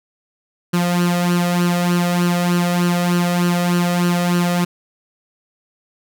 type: tone with flanger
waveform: sawtooth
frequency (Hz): 175.5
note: F3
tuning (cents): +9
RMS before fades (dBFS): -17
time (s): 0.73-4.65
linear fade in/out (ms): 10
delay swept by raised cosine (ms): 0.68 to 1.62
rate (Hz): 3.3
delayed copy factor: +0.65
effects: none